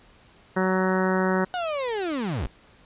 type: harmonic tone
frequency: 187.1 Hz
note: F#3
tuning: 20 cents sharp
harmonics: 1 / 2 / 3 / 4 / 5 / 6 / 7 / 8 / 9 / 10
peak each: -24 / -26 / -29 / -34 / -31 / -35 / -34 / -32 / -37 / -35 dBFS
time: 0.56-1.45 s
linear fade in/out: 10 ms
type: linear sweep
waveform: 35% pulse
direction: down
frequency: 740 to 42.77 Hz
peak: -24 dBFS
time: 1.54-2.47 s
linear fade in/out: 0 ms
effects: pink hiss -55 dBFS RMS until 2.85 s + resampled to 8000 Hz